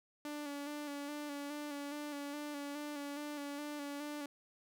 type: tone with vibrato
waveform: sawtooth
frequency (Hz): 290.4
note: D4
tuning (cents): -19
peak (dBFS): -37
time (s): 0.25-4.26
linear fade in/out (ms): 2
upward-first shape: square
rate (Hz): 2.4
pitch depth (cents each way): 30
effects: none